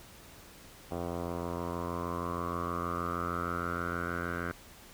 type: tone with low-pass filter sweep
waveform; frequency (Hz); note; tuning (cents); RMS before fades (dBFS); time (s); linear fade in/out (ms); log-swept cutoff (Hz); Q
10% pulse; 86.4; F2; -18; -35; 0.91-4.52; 5; 830 to 1600; 7.2
effects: pink hiss -53 dBFS RMS until 4.93 s